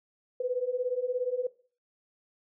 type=beating tone pair; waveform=sine; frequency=488.4 / 505.4 Hz; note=B4 / B4; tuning=-19 / +40 cents; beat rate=17 Hz; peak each=-32 / -30 dBFS; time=0.4-1.47 s; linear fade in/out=5 ms; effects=noise-tail reverb RT60 0.4 s tail -18 dB re dry